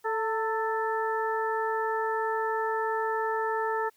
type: harmonic tone with a mistuned harmonic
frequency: 440 Hz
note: A4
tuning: in tune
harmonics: 1 / 2 / 3 / 4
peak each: -30 / -30 / -34 / -35 dBFS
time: 0.04-3.9 s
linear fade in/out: 20 ms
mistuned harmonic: 2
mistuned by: +36 cents
effects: white hiss -66 dBFS RMS until 3.96 s